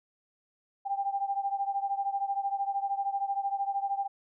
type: beating tone pair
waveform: sine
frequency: 790 / 803 Hz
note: G5 / G5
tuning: +13 / +41 cents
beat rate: 13 Hz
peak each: -30 / -33 dBFS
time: 0.85-4.08 s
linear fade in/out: 20 ms
effects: none